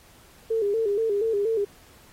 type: tone with vibrato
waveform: sine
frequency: 426.9 Hz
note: G#4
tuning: 48 cents sharp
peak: -21 dBFS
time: 0.5-1.65 s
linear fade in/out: 10 ms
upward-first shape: square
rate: 4.2 Hz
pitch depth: 91 cents each way
effects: pink hiss -54 dBFS RMS until 2.12 s + AAC 48 kbps